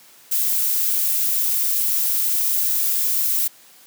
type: noise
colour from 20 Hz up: violet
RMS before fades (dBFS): -20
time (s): 0.31-3.48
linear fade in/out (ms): 10
effects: white hiss -49 dBFS RMS until 3.86 s + high-pass 150 Hz 12 dB/octave